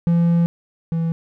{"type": "tone pair in turn", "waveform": "triangle", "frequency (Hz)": [170, 165.07], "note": ["F3", "E3"], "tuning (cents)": [-46, 3], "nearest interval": "minor second", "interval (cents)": 51, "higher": "first", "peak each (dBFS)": [-11, -16], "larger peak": "first", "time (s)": [[0.07, 0.46], [0.92, 1.12]], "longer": "first", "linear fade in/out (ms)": 0, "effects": []}